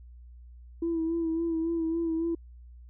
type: tone with vibrato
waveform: sine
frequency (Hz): 329.6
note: E4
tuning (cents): 0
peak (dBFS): -25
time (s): 0.82-2.35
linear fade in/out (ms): 5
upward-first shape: sine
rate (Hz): 3.6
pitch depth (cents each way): 36
effects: tanh soft clip ceiling -22 dBFS + added 60 Hz sine -46 dBFS peak until 2.89 s